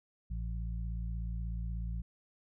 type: harmonic tone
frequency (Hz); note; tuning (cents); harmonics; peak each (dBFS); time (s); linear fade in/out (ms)
56.5; A1; +47; 1 / 2 / 3; -35 / -43 / -45; 0.3-2.02; 10
effects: none